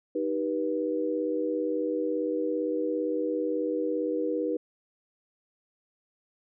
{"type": "chord", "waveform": "sine", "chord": "Eb augmented", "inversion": "none", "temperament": "just", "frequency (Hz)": [311.1, 388.9, 486.1], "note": ["Eb4", "G4", "B4"], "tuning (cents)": [0, -14, -28], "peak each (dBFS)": [-30, -33, -29], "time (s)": [0.15, 4.57], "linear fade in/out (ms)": 5, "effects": []}